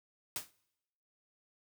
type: noise with exponential decay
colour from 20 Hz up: white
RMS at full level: -34 dBFS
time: 0.36-0.51 s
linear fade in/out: 1 ms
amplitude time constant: 32 ms
effects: noise-tail reverb RT60 0.9 s tail -24 dB re dry